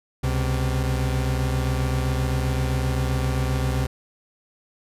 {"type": "tone pair together", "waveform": "40% pulse", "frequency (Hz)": [68, 128.37], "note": ["C#2", "C3"], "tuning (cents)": [-33, -33], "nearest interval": "major seventh", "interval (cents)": 1100, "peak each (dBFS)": -23, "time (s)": [0.23, 3.87], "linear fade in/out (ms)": 10, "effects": ["resampled to 32000 Hz"]}